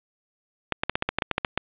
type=clicks; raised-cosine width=0.3 ms; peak=-6 dBFS; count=12; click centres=0.723 / 0.835 / 0.896 / 0.955 / 1.024 / 1.09 / 1.186 / 1.222 / 1.313 / 1.381 / 1.448 / 1.576 s; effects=resampled to 8000 Hz + 7-bit